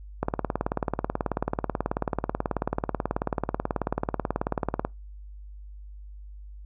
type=click train; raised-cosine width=1 ms; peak=-11 dBFS; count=86; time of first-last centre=0.23-4.85 s; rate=18.4 Hz; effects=noise-tail reverb RT60 0.2 s tail -25 dB re dry + added 50 Hz sine -40 dBFS peak until 6.65 s